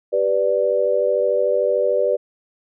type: chord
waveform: sine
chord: G major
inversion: none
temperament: equal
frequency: 392 / 493.9 / 587.3 Hz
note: G4 / B4 / D5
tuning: 0 / 0 / 0 cents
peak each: -23 / -19 / -19 dBFS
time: 0.12-2.17 s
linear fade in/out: 20 ms
effects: none